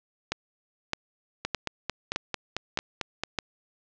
two click trains, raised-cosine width 0.2 ms, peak -11 / -9 dBFS, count 9 / 6, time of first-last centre 1.45-3.236 / 0.32-3.387 s, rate 4.48 / 1.63 Hz, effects low-pass 6000 Hz 12 dB/octave

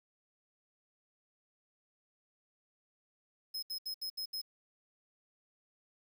45% pulse tone bursts, 5130 Hz, E8, 48 cents flat, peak -37 dBFS, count 6, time 3.54-4.417 s, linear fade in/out 10 ms, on 87 ms, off 71 ms, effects 11-bit

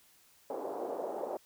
pink band-pass noise, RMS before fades -38 dBFS, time 0.5-1.37 s, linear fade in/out 2 ms, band 380 to 750 Hz, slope 24 dB/octave, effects white hiss -64 dBFS RMS until 1.45 s

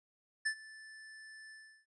square tone with ADSR envelope, 1755 Hz, A6, 5 cents flat, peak -30 dBFS, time 0.45-1.86 s, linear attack 14 ms, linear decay 79 ms, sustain -21 dB, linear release 350 ms, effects resampled to 22050 Hz

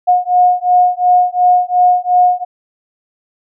sine beating tone pair, 720 / 722.8 Hz, F#5 / F#5, -47 / -41 cents, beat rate 2.8 Hz, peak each -11 dBFS, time 0.07-2.45 s, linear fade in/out 20 ms, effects none

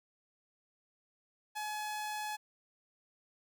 sawtooth tone, 848 Hz, G#5, 36 cents sharp, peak -33 dBFS, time 1.55-2.37 s, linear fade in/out 20 ms, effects none

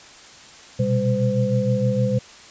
sine tone cluster, 120 / 126.5 / 198.8 / 511 Hz, B2 / B2 / G3 / C5, -49 / +42 / +25 / -41 cents, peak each -23 dBFS, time 0.79-2.19 s, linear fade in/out 10 ms, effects white hiss -44 dBFS RMS until 2.5 s + resampled to 16000 Hz

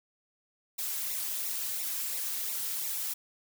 blue noise with flanger, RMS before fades -34 dBFS, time 0.78-3.14 s, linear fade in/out 10 ms, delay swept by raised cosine 0.63 to 3.43 ms, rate 2.9 Hz, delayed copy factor -0.85, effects none

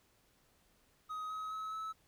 triangle tone with pitch steps, 1259 / 1272.9 / 1286.9 / 1301.1 Hz, D#6 / D#6 / E6 / E6, +20 / +39 / -42 / -23 cents, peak -37 dBFS, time 1.09-1.93 s, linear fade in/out 20 ms, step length 210 ms, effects pink hiss -71 dBFS RMS until 2.07 s

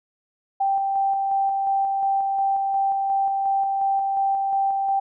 sine tone with tremolo, 784 Hz, G5, in tune, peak -18 dBFS, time 0.6-5 s, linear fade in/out 10 ms, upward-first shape square, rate 2.8 Hz, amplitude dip 25%, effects none

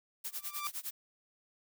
blue noise with tremolo, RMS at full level -38 dBFS, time 0.24-0.91 s, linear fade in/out 10 ms, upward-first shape sine, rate 9.8 Hz, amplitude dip 95%
sawtooth tone with exponential growth, 1176 Hz, D6, 2 cents sharp, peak -30 dBFS, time 0.27-0.67 s, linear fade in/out 0 ms, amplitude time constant 85 ms
effects none

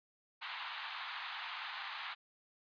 pink band-pass noise, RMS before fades -44 dBFS, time 0.41-2.15 s, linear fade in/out 20 ms, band 840 to 4100 Hz, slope 48 dB/octave, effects resampled to 11025 Hz

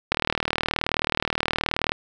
click train, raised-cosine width 0.3 ms, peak -5 dBFS, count 71, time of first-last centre 0.12-1.919 s, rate 38.9 Hz, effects none

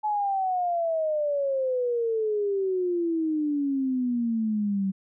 sine exponential sweep, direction down, 859 to 190 Hz, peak -23 dBFS, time 0.03-4.92 s, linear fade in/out 20 ms, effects none

